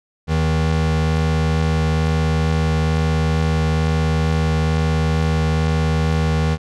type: tone pair together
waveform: square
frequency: 80 / 158.89 Hz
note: D#2 / D#3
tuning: +49 / +37 cents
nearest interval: octave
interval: 1188 cents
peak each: -19 dBFS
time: 0.27-6.58 s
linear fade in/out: 50 ms
effects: low-pass 6000 Hz 12 dB/octave